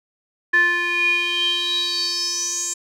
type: tone with band-pass filter sweep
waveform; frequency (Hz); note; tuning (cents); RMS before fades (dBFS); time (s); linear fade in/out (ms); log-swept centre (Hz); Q
square; 349.2; F4; 0; -21; 0.53-2.74; 10; 1700 to 7300; 8.5
effects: none